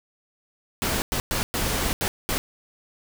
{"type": "noise bursts at uneven times", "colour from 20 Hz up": "pink", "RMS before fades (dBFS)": -25, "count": 6, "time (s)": [[0.82, 1.02], [1.12, 1.2], [1.31, 1.43], [1.54, 1.93], [2.01, 2.08], [2.29, 2.38]], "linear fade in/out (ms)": 0, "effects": []}